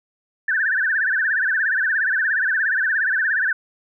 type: tone with vibrato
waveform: sine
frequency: 1644 Hz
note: G#6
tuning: 18 cents flat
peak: -17 dBFS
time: 0.48-3.53 s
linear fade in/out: 5 ms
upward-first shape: sine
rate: 17 Hz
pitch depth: 170 cents each way
effects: none